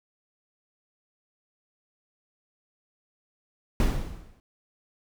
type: noise with exponential decay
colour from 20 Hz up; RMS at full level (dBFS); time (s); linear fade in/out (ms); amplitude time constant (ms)
brown; -18; 3.8-4.4; 1; 130
effects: none